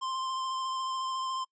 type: tone with vibrato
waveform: square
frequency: 1046.5 Hz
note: C6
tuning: in tune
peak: -32 dBFS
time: 0.01-1.45 s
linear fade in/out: 20 ms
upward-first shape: sine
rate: 14 Hz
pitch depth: 16 cents each way
effects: noise-tail reverb RT60 0.1 s tail -25 dB re dry + resampled to 16000 Hz